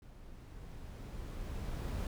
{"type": "noise with level ramp", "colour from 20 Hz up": "brown", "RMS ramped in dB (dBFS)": [-54, -36], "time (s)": [0.02, 2.07], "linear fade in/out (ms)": 2, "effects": []}